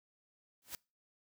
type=noise with exponential growth; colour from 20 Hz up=white; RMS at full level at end=-39 dBFS; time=0.62-0.75 s; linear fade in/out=1 ms; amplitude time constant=28 ms; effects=noise-tail reverb RT60 0.3 s tail -26 dB re dry